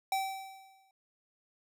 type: tone with exponential decay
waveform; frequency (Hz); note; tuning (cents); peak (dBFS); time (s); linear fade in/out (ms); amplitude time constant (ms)
square; 772; G5; -27; -28; 0.12-0.91; 2; 170
effects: none